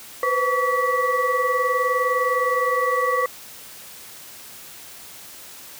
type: tone cluster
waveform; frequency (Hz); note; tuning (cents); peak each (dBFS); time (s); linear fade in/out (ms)
sine; 494.4 / 514 / 1137 / 1956; B4 / C5 / C#6 / B6; +2 / -31 / +44 / -17; -25 / -25 / -21 / -26; 0.23-3.26; 2
effects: white hiss -41 dBFS RMS until 5.79 s + high-pass 60 Hz 12 dB/octave